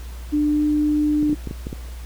sine tone with pitch glide, 297.2 to 299.1 Hz, D4 to D4, +21 to +32 cents, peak -16 dBFS, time 0.32-1.35 s, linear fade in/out 20 ms, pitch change +11 cents, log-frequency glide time 0.47-0.61 s
clicks, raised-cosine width 3 ms, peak -16 dBFS, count 7, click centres 1.229 / 1.296 / 1.329 / 1.473 / 1.511 / 1.669 / 1.729 s
effects added 60 Hz sine -31 dBFS peak until 2.05 s + pink hiss -45 dBFS RMS until 2.05 s

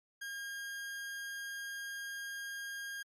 40% pulse tone, 1619 Hz, G#6, 45 cents flat, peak -39 dBFS, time 0.21-3.03 s, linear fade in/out 10 ms, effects MP3 64 kbps

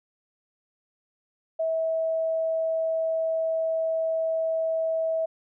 sine tone, 648 Hz, E5, 30 cents flat, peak -23 dBFS, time 1.59-5.26 s, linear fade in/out 10 ms, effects none

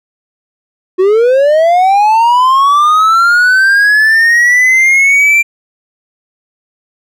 triangle linear sweep, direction up, 360.7 to 2368 Hz, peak -3 dBFS, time 0.98-5.43 s, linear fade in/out 20 ms, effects none

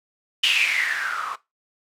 violet noise with low-pass filter sweep, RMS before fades -23 dBFS, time 0.43-1.36 s, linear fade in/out 10 ms, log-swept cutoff 3000 to 1100 Hz, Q 9.6, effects noise-tail reverb RT60 0.2 s tail -18 dB re dry

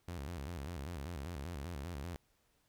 sawtooth tone with vibrato, 77.78 Hz, D#2, in tune, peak -37 dBFS, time 0.08-2.16 s, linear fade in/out 0 ms, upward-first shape square, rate 5.1 Hz, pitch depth 200 cents each way, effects pink hiss -75 dBFS RMS until 2.68 s

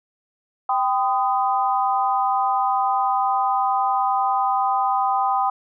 sine chord, G augmented, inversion none, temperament equal with one note detuned, 784 / 1013.8 / 1244.5 Hz, G5 / B5 / D#6, 0 / +45 / 0 cents, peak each -20 / -23 / -24 dBFS, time 0.69-5.5 s, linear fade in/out 5 ms, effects none

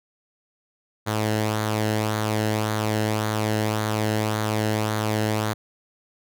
sawtooth tone with flanger, 107.7 Hz, A2, 37 cents flat, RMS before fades -24 dBFS, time 1.06-5.54 s, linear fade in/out 20 ms, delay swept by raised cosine 0.37 to 0.87 ms, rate 1.8 Hz, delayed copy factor -0.5, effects none

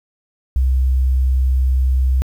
sine tone, 64.9 Hz, C2, 13 cents flat, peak -11 dBFS, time 0.56-2.22 s, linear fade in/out 0 ms, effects tanh soft clip ceiling -8 dBFS + 8-bit

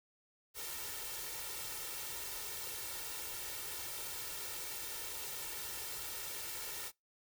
white noise with comb filter, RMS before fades -43 dBFS, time 0.54-6.92 s, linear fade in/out 50 ms, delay 2.2 ms, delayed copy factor +0.7, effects noise-tail reverb RT60 0.2 s tail -25 dB re dry

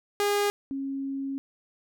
sawtooth / sine tone pair in turn, 408.7 / 272.8 Hz, G#4 / C#4, -28 / -28 cents, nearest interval perfect fifth, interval 700 cents, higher first, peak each -19 / -29 dBFS, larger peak first, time 0.2-0.5 / 0.71-1.38 s, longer second, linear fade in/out 0 ms, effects none

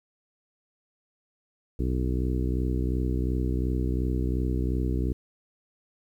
harmonic tone, 62.8 Hz, B1, 30 cents sharp, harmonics 1 / 2 / 3 / 4 / 5 / 6 / 7, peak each -26 / -31 / -37 / -34 / -34 / -37 / -40 dBFS, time 1.79-5.13 s, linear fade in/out 5 ms, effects 10-bit

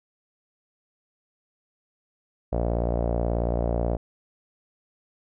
sawtooth tone with low-pass filter, 58.4 Hz, A#1, 4 cents sharp, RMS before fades -25 dBFS, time 2.52-3.97 s, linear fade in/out 10 ms, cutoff 620 Hz, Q 3.9, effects none

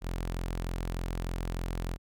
sawtooth tone, 43.31 Hz, F1, 14 cents flat, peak -28 dBFS, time 0.01-1.98 s, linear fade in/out 50 ms, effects none

